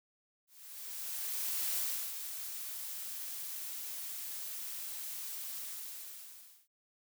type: noise with ADSR envelope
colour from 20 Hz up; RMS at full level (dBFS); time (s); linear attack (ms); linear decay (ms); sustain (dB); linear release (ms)
blue; -34; 0.47-6.68; 1300; 360; -8; 1100
effects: none